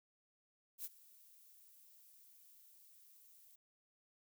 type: noise with ADSR envelope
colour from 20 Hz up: violet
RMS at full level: -43 dBFS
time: 0.78-3.56 s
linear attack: 66 ms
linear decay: 37 ms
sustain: -21 dB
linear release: 8 ms
effects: none